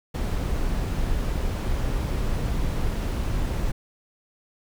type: noise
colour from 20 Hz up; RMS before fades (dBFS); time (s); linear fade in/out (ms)
brown; -25; 0.14-3.72; 10
effects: none